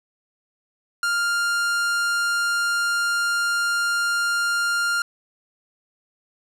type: tone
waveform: 45% pulse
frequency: 1400 Hz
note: F6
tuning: 4 cents sharp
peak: -20 dBFS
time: 1.03-5.02 s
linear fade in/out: 2 ms
effects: low-pass 11000 Hz 12 dB/octave + 10-bit